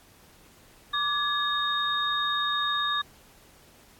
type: tone cluster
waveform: sine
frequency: 1169 / 1692 / 3709 Hz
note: D6 / G#6 / A#7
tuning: -8 / +32 / -9 cents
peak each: -28 / -31 / -28 dBFS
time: 0.93-3.02 s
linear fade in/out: 10 ms
effects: pink hiss -56 dBFS RMS until 3.99 s + AAC 64 kbps